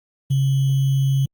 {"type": "tone with sample-and-hold", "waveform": "sine", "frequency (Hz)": 135.8, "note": "C#3", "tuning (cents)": -35, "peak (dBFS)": -15, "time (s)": [0.3, 1.26], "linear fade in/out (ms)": 10, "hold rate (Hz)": 3150, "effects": ["Opus 32 kbps"]}